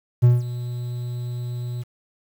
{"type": "tone with ADSR envelope", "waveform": "triangle", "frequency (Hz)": 121.8, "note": "B2", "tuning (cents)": -24, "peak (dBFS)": -7, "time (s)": [0.22, 1.84], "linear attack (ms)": 21, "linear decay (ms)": 180, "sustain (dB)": -17, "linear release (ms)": 25, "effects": ["8-bit"]}